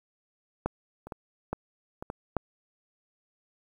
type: clicks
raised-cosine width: 1 ms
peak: -13 / -29 / -22 / -16 / -23 / -20 / -12 dBFS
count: 7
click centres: 0.66 / 1.07 / 1.122 / 1.53 / 2.025 / 2.101 / 2.367 s
effects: 9-bit